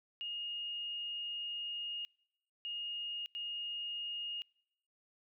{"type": "tone bursts at uneven times", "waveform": "sine", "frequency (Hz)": 2852, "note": "F7", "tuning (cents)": 36, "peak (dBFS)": -38, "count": 3, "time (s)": [[0.21, 2.05], [2.65, 3.26], [3.35, 4.42]], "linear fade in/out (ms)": 0, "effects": ["noise-tail reverb RT60 0.8 s tail -26 dB re dry"]}